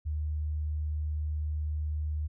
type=tone; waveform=sine; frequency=76 Hz; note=D#2; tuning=40 cents flat; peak=-29 dBFS; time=0.05-2.28 s; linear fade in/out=20 ms; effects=none